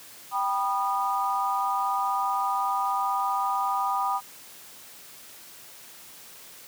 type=chord; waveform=sine; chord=G augmented; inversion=none; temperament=just; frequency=784 / 980 / 1225 Hz; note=G5 / B5 / D#6; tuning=0 / -14 / -27 cents; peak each=-28 dBFS; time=0.31-4.21 s; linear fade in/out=50 ms; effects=white hiss -47 dBFS RMS until 6.67 s + high-pass 100 Hz 12 dB/octave